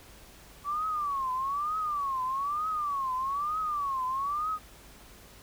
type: tone with vibrato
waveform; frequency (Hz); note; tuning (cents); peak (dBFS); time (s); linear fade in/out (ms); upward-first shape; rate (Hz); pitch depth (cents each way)
sine; 1139; C#6; +47; -28; 0.64-4.59; 50; triangle; 1.1; 210
effects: added 50 Hz sine -57 dBFS peak until 5.42 s + pink hiss -53 dBFS RMS until 5.42 s